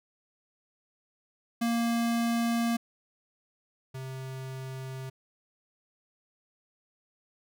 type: tone pair in turn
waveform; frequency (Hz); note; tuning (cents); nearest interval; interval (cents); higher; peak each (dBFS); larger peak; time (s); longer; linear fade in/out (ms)
square; 233.1 / 131.69; A#3 / C3; 0 / +12; minor seventh; 988; first; -26 / -37; first; 1.61-2.77 / 3.94-5.1; neither; 10
effects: none